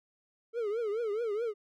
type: tone with vibrato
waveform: triangle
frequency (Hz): 440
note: A4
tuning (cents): 0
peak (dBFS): -28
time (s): 0.53-1.54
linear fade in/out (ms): 50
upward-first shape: triangle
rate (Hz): 4.7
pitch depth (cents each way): 180
effects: none